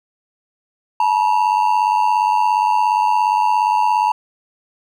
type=ring-modulated tone; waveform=triangle; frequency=912 Hz; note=A#5; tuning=38 cents flat; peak=-8 dBFS; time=1-4.12 s; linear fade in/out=2 ms; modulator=48.6 Hz; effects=none